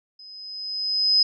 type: tone with level ramp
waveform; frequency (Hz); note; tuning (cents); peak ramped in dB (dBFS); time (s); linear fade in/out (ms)
sine; 5050; D#8; +25; -42 to -13; 0.19-1.23; 5
effects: none